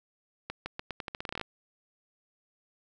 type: accelerating click train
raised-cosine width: 0.3 ms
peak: -19 dBFS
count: 15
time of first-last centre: 0.5-1.413 s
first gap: 160 ms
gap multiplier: 0.84
effects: none